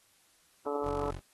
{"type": "harmonic tone", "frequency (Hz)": 144.3, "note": "D3", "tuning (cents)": -30, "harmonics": [2, 3, 4, 5, 6, 7, 8, 9], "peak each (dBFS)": [-40, -34, -38, -45, -40, -46, -47, -42], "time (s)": [0.66, 1.11], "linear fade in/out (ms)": 2}
{"type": "tone", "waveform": "20% pulse", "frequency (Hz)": 46.25, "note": "F#1", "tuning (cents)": 0, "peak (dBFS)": -33, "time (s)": [0.82, 1.21], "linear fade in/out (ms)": 50}
{"effects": ["white hiss -66 dBFS RMS until 1.33 s", "AAC 32 kbps"]}